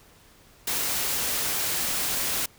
white noise, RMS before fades -27 dBFS, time 0.67-2.46 s, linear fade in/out 5 ms, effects pink hiss -55 dBFS RMS until 2.58 s

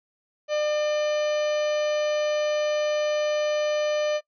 harmonic tone, 600 Hz, D5, 37 cents sharp, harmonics 1 / 2 / 3 / 4 / 5 / 6 / 7 / 8 / 10, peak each -22 / -37 / -38 / -38 / -38 / -48 / -43 / -45 / -43 dBFS, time 0.48-4.21 s, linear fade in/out 50 ms, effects noise-tail reverb RT60 0.1 s tail -21 dB re dry

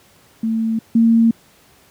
sine tone pair in turn, 224.1 / 228.5 Hz, A3 / A#3, +32 / -34 cents, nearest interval unison, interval 34 cents, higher second, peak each -16 / -9 dBFS, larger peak second, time 0.43-0.79 / 0.95-1.31 s, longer neither, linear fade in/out 5 ms, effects pink hiss -51 dBFS RMS until 1.9 s + high-pass 80 Hz 12 dB/octave

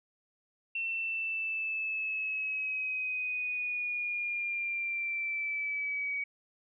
sine linear sweep, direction down, 2702 to 2257 Hz, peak -31 dBFS, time 0.75-6.24 s, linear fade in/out 5 ms, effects none

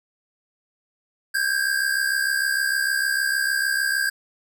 square tone pair together, 1568 / 1634.6 Hz, G6 / G#6, 0 / -28 cents, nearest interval minor second, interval 72 cents, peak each -24 dBFS, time 1.34-4.1 s, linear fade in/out 10 ms, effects none

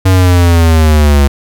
square linear sweep, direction down, 95 to 69.3 Hz, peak -5 dBFS, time 0.05-1.28 s, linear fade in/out 10 ms, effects none

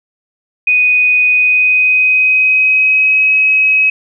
sine tone with pitch glide, 2489 to 2549 Hz, D#7 to D#7, 0 to +41 cents, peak -7 dBFS, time 0.67-3.9 s, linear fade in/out 5 ms, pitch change +41 cents, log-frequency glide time 1.3-3.27 s, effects none

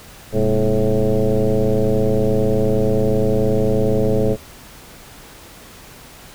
sine tone with frequency modulation, 207.7 Hz, G#3, in tune, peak -13 dBFS, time 0.32-4.37 s, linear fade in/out 50 ms, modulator 111 Hz, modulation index 3.3, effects pink hiss -41 dBFS RMS until 6.34 s

